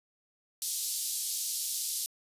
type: band-pass noise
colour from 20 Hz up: white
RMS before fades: -34 dBFS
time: 0.62-2.06 s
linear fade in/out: 0 ms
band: 4000 to 13000 Hz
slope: 24 dB/octave
effects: resampled to 32000 Hz